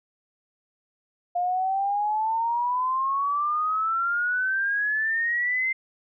sine exponential sweep, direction up, 702 to 2093 Hz, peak -22 dBFS, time 1.35-5.73 s, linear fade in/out 10 ms, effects none

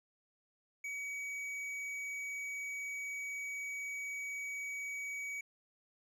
triangle tone with hard clipping, 2266 Hz, C#7, 37 cents sharp, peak -40 dBFS, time 0.84-5.41 s, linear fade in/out 5 ms, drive 10 dB, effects none

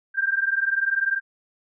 sine tone pair together, 1575.8 / 1596 Hz, G6 / G6, +9 / +31 cents, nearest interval unison, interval 22 cents, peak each -23 dBFS, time 0.14-1.21 s, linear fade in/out 50 ms, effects none

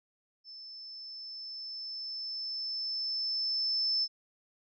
sine tone with level ramp, 5274 Hz, E8, in tune, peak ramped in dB -45 to -26 dBFS, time 0.44-4.08 s, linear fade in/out 50 ms, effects none

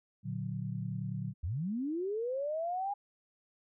sine chord, Bb augmented, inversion none, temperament equal, 116.54 / 146.83 / 185 Hz, Bb2 / D3 / F#3, 0 / 0 / 0 cents, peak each -38 / -39 / -39 dBFS, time 0.23-1.34 s, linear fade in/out 50 ms
sine linear sweep, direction up, 69.3 to 821 Hz, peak -32 dBFS, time 1.43-2.94 s, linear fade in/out 10 ms
effects none

